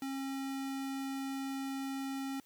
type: tone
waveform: square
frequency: 270.6 Hz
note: C#4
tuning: 42 cents flat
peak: -37 dBFS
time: 0.02-2.4 s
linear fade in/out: 2 ms
effects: white hiss -67 dBFS RMS until 2.45 s